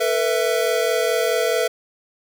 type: chord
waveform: square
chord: A suspended second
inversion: none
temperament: equal with one note detuned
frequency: 449.2 / 493.9 / 659.3 Hz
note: A4 / B4 / E5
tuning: +36 / 0 / 0 cents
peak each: -23 dBFS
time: 0-1.68 s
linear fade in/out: 10 ms
effects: none